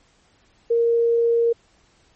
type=tone; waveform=sine; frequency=466.1 Hz; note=A#4; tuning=in tune; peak=-15 dBFS; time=0.7-1.53 s; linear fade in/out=10 ms; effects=pink hiss -59 dBFS RMS until 2.15 s + MP3 32 kbps